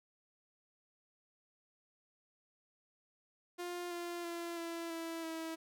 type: tone with pitch steps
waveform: sawtooth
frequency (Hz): 352.1 / 346.5 / 340.9 / 335.4 / 330 / 324.7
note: F4 / F4 / F4 / E4 / E4 / E4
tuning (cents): +14 / -14 / -42 / +30 / +2 / -26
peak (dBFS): -36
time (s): 3.58-5.56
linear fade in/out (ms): 20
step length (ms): 330
effects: none